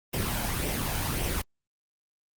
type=noise with flanger; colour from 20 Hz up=pink; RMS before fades=-29 dBFS; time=0.13-1.42 s; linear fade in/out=10 ms; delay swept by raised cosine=0.35 to 1.3 ms; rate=1.8 Hz; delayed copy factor=+0.5; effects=Opus 32 kbps